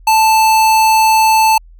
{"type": "tone", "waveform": "square", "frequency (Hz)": 880, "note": "A5", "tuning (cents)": 0, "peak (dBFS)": -8, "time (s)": [0.07, 1.58], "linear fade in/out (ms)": 5, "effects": ["added 41 Hz sine -37 dBFS peak until 1.79 s"]}